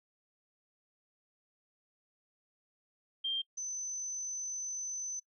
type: tone pair in turn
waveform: sine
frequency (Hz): 3179 / 6087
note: G7 / F#8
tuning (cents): +24 / +48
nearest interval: major seventh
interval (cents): 1124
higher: second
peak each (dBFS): -31 / -36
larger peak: first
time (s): 3.24-3.42 / 3.57-5.2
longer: second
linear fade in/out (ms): 10
effects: noise-tail reverb RT60 0.1 s tail -25 dB re dry